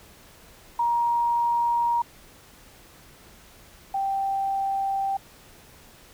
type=tone pair in turn; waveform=sine; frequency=944 / 782.9 Hz; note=A#5 / G5; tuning=+22 / -2 cents; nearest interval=minor third; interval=324 cents; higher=first; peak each=-20 / -23 dBFS; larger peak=first; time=0.79-2.02 / 3.94-5.17 s; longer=neither; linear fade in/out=5 ms; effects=pink hiss -51 dBFS RMS until 6.13 s